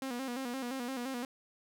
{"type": "tone with vibrato", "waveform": "sawtooth", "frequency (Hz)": 253.9, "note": "B3", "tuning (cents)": 48, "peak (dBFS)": -32, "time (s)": [0.02, 1.25], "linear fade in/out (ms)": 2, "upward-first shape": "square", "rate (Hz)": 5.8, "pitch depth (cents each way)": 85, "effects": []}